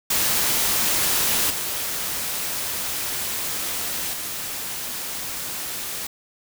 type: noise with level steps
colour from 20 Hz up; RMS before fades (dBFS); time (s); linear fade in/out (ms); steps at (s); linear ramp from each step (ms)
white; -21 / -27 / -30; 0.1-6.07; 5; 1.5 / 4.13; 5
effects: none